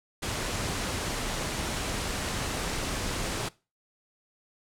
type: low-pass noise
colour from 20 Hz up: pink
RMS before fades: -32 dBFS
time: 0.22-3.49 s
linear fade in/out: 10 ms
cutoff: 10000 Hz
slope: 24 dB/octave
effects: noise-tail reverb RT60 0.3 s tail -21 dB re dry